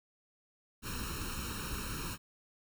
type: noise with comb filter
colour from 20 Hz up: pink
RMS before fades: -39 dBFS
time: 0.82-2.18 s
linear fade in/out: 50 ms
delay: 0.73 ms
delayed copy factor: +0.95
effects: none